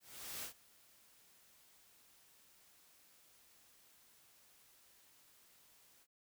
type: noise with ADSR envelope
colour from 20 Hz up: white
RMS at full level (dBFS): -44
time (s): 0-6.07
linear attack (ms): 430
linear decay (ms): 100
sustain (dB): -23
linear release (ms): 51
effects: none